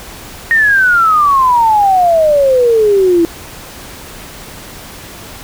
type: exponential sweep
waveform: sine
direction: down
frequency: 1864.7 to 329.6 Hz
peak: -6 dBFS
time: 0.51-3.25 s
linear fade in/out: 0 ms
effects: pink hiss -31 dBFS RMS until 5.43 s